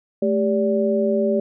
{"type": "tone cluster", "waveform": "sine", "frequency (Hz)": [218.2, 396.9, 579], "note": ["A3", "G4", "D5"], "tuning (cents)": [-14, 22, -25], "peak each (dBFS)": -21, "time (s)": [0.22, 1.4], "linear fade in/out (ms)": 5, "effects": []}